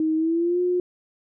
sine tone with pitch glide, 315.6 to 358.4 Hz, D#4 to F4, +25 to +45 cents, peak -19 dBFS, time 0-0.8 s, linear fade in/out 2 ms, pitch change +220 cents, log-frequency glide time 0.16-0.6 s, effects none

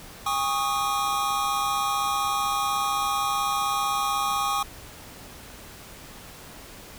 square chord, Ab suspended fourth, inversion none, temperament equal with one note detuned, 810.2 / 1108.7 / 1244.5 Hz, Ab5 / Db6 / Eb6, -43 / 0 / 0 cents, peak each -29 / -28 / -29 dBFS, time 0.26-4.63 s, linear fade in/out 5 ms, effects pink hiss -44 dBFS RMS until 6.98 s

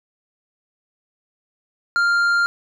sine tone with tanh clipping, 1396.9 Hz, F6, in tune, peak -16 dBFS, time 1.96-2.46 s, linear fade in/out 0 ms, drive 7 dB, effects none

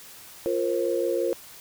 sine chord, F suspended fourth, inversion none, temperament equal with one note detuned, 349.2 / 466.2 / 532.1 Hz, F4 / Bb4 / C5, 0 / 0 / +29 cents, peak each -27 dBFS, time 0.46-1.33 s, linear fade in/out 0 ms, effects white hiss -46 dBFS RMS until 1.6 s

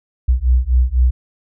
sine beating tone pair, 60.4 / 64.4 Hz, B1 / C2, -38 / -27 cents, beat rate 4 Hz, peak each -14 dBFS, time 0.28-1.11 s, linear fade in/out 10 ms, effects none

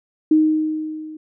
sine tone with level ramp, 311.1 Hz, D#4, in tune, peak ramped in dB -9 to -32 dBFS, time 0.31-1.17 s, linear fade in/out 5 ms, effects none

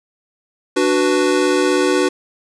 square chord, B minor, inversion first, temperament equal, 293.7 / 370 / 493.9 Hz, D4 / F#4 / B4, 0 / 0 / 0 cents, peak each -19 / -17 / -20 dBFS, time 0.76-2.09 s, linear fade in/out 10 ms, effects resampled to 22050 Hz + 7-bit

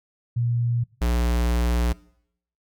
sine / square tone pair in turn, 118.9 / 59.45 Hz, A#2 / A#1, +35 / +35 cents, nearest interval octave, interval 1200 cents, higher first, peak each -20 dBFS, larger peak neither, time 0.36-0.84 / 1.01-1.93 s, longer second, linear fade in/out 10 ms, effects noise-tail reverb RT60 0.7 s tail -22 dB re dry

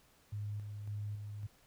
sine tone with tremolo, 103.83 Hz, G#2, in tune, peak -37 dBFS, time 0.32-1.47 s, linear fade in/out 10 ms, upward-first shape square, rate 1.8 Hz, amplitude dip 40%, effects pink hiss -67 dBFS RMS until 1.66 s

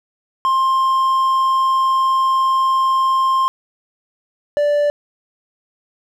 triangle tone pair in turn, 1057 / 584.9 Hz, C6 / D5, +17 / -7 cents, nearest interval minor seventh, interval 1024 cents, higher first, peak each -11 dBFS, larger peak neither, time 0.45-3.48 / 4.57-4.9 s, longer first, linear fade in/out 0 ms, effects none

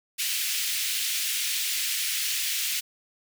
pink high-pass noise, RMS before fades -28 dBFS, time 0.18-2.81 s, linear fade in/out 20 ms, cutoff 2300 Hz, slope 24 dB/octave, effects none

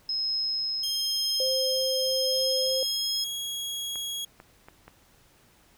sine tone with tremolo, 5140 Hz, E8, 45 cents flat, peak -25 dBFS, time 0.09-3.24 s, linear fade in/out 2 ms, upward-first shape triangle, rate 0.95 Hz, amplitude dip 30%
sawtooth tone with pitch glide, 3203 to 3312 Hz, G7 to G#7, +37 to -5 cents, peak -28 dBFS, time 0.83-4.25 s, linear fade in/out 5 ms, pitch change +58 cents, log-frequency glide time 2.2-3.33 s
sine tone, 523.3 Hz, C5, in tune, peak -27 dBFS, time 1.4-2.83 s, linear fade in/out 2 ms
clicks, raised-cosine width 0.5 ms, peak -30 dBFS, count 4, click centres 3.957 / 4.401 / 4.685 / 4.88 s
effects pink hiss -60 dBFS RMS until 5.77 s

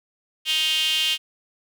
sawtooth tone with high-pass filter, 313.5 Hz, D#4, 13 cents sharp, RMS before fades -22 dBFS, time 0.45-1.18 s, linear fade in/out 50 ms, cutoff 3000 Hz, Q 8.1, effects none

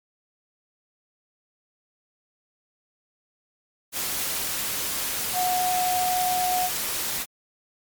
sine tone in noise, 730 Hz, F#5, 24 cents flat, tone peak -22 dBFS, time 5.33-6.7 s, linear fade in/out 50 ms, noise white, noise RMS -28 dBFS, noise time 3.92-7.26 s, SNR +3 dB, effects MP3 96 kbps

